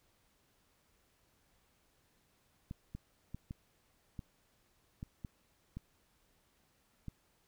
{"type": "clicks", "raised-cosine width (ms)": 5, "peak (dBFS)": -30, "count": 9, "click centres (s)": [2.711, 2.95, 3.346, 3.509, 4.192, 5.029, 5.248, 5.77, 7.083], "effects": ["pink hiss -73 dBFS RMS until 7.47 s"]}